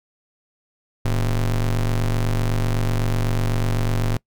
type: ring-modulated tone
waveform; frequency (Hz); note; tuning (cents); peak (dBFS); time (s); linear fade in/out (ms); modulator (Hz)
square; 65.8; C2; +10; -16; 1.05-4.17; 5; 41.8
effects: noise-tail reverb RT60 0.1 s tail -24 dB re dry